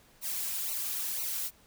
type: noise with flanger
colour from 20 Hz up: blue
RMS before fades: -34 dBFS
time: 0.21-1.51 s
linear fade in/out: 50 ms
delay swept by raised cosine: 0.58 to 3.28 ms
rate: 2 Hz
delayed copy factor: -0.95
effects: pink hiss -61 dBFS RMS until 1.66 s